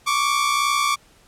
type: tone pair together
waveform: sawtooth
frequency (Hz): 1108.7 / 1171.2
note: C#6 / D6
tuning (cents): 0 / -5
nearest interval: minor second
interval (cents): 95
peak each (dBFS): -19 / -16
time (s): 0.06-0.96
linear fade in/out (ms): 20
effects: pink hiss -54 dBFS RMS until 1.27 s + low-pass 11000 Hz 12 dB/octave